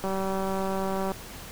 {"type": "click train", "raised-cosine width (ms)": 1, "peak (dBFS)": -17, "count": 208, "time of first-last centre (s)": [0.04, 1.118], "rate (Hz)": 192, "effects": ["pink hiss -42 dBFS RMS until 1.51 s"]}